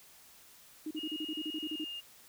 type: tone bursts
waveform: sine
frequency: 309.5 Hz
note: D#4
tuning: 9 cents flat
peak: -35 dBFS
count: 12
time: 0.86-1.844 s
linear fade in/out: 5 ms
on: 49 ms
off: 36 ms
type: tone with pitch glide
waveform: sine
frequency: 2863 to 2828 Hz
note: F7 to F7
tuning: +42 to +21 cents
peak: -39 dBFS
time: 0.96-2.01 s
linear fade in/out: 20 ms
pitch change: -21 cents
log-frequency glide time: 1.62-1.86 s
effects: white hiss -58 dBFS RMS until 2.28 s